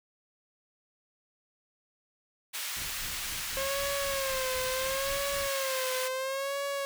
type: high-pass noise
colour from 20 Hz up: pink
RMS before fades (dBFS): -36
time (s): 2.53-6.09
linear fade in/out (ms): 20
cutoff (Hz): 1700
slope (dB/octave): 12
type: noise with tremolo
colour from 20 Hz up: brown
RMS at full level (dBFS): -44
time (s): 2.76-5.49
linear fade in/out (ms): 10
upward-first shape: sine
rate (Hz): 3.9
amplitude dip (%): 70
type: tone with vibrato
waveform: sawtooth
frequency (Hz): 537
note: C5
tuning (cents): +45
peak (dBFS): -27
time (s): 3.57-6.85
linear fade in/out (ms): 0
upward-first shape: sine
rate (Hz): 0.73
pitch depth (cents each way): 78
effects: none